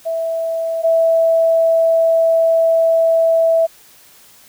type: tone pair in turn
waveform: sine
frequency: 657 / 657 Hz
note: E5 / E5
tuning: -6 / -6 cents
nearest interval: unison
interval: 0 cents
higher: neither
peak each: -17 / -10 dBFS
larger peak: second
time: 0.05-0.83 / 0.83-3.67 s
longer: second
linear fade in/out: 20 ms
effects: white hiss -46 dBFS RMS until 4.48 s